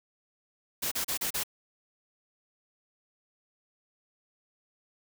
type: noise bursts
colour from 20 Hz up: white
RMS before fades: -31 dBFS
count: 5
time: 0.82-1.436 s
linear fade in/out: 10 ms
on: 96 ms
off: 34 ms
effects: none